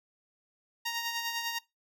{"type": "tone with tremolo", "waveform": "10% pulse", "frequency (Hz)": 932.3, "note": "A#5", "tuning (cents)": 0, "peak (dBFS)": -22, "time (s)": [0.85, 1.59], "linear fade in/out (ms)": 10, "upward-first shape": "sine", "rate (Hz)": 10, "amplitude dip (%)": 45, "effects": ["noise-tail reverb RT60 0.2 s tail -22 dB re dry"]}